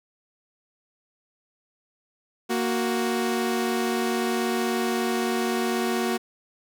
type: tone pair together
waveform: sawtooth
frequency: 233.1 / 370 Hz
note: A#3 / F#4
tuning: 0 / 0 cents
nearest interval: minor sixth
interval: 800 cents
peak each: -22 dBFS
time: 2.49-6.18 s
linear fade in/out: 20 ms
effects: none